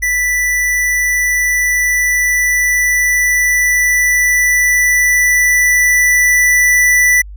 square tone with level ramp, 1975.5 Hz, B6, in tune, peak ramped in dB -13 to -8 dBFS, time 0.02-7.22 s, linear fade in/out 10 ms, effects added 50 Hz sine -28 dBFS peak until 7.36 s

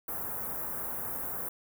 white band-stop noise, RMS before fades -36 dBFS, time 0.08-1.49 s, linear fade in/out 5 ms, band 1400 to 12000 Hz, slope 24 dB/octave, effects none

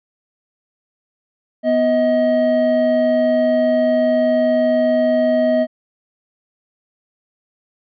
triangle tone pair together, 246.9 / 632.5 Hz, B3 / D#5, 0 / +28 cents, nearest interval octave + major third, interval 1628 cents, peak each -16 / -12 dBFS, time 1.63-5.67 s, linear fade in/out 50 ms, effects resampled to 11025 Hz

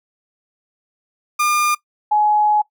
30% pulse / sine tone pair in turn, 1206 / 842.6 Hz, D6 / G#5, +46 / +25 cents, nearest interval tritone, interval 621 cents, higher first, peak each -12 dBFS, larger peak neither, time 1.39-1.75 / 2.11-2.62 s, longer second, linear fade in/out 10 ms, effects noise-tail reverb RT60 0.1 s tail -19 dB re dry

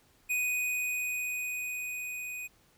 square tone with level ramp, 2489 Hz, D#7, in tune, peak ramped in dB -28 to -38 dBFS, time 0.29-2.48 s, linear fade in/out 20 ms, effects pink hiss -65 dBFS RMS until 2.77 s

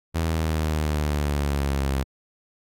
sawtooth exponential sweep, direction down, 82.41 to 67 Hz, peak -18 dBFS, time 0.14-2.04 s, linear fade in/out 20 ms, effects AAC 64 kbps

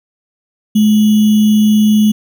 sine tone with sample-and-hold, 212.7 Hz, G#3, 42 cents sharp, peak -6 dBFS, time 0.75-2.12 s, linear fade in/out 10 ms, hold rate 3150 Hz, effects none

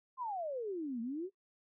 sine exponential two-way sweep, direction down then up, 1074 to 222.7 to 398.2 Hz, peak -36 dBFS, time 0.17-1.3 s, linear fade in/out 50 ms, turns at 1.01 s, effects noise-tail reverb RT60 0.1 s tail -20 dB re dry

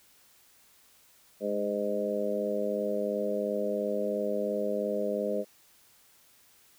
harmonic tone with a mistuned harmonic, 102.9 Hz, G#2, 16 cents flat, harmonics 2 / 3 / 4 / 5 / 6, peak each -35 / -40 / -34 / -32 / -33 dBFS, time 1.4-5.45 s, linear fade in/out 50 ms, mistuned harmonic 2, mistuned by +20 cents, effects white hiss -61 dBFS RMS until 6.78 s

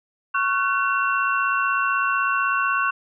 sine tone cluster, 1107 / 1389 / 1505 / 2723 Hz, C#6 / F6 / F#6 / F7, -3 / -10 / +29 / -44 cents, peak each -22 / -29 / -23 / -28 dBFS, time 0.34-2.91 s, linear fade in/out 10 ms, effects none

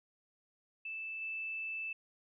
sine tone with level steps, 2637 Hz, E7, in tune, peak -39 / -37 dBFS, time 0.85-1.93 s, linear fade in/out 5 ms, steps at 1.21 s, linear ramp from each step 10 ms, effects none

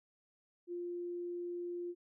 sine tone, 350 Hz, F4, 4 cents sharp, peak -38 dBFS, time 0.67-1.95 s, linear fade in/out 50 ms, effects none

